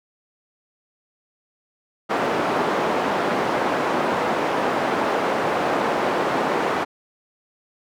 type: band-pass noise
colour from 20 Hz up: white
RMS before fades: -22 dBFS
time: 2.09-6.85 s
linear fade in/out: 20 ms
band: 250 to 930 Hz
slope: 12 dB/octave
effects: none